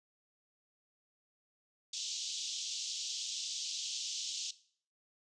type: band-pass noise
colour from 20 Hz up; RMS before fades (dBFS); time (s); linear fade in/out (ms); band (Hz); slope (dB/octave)
white; -40; 1.93-4.51; 5; 3000 to 6900; 48
effects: noise-tail reverb RT60 0.5 s tail -17 dB re dry + resampled to 22050 Hz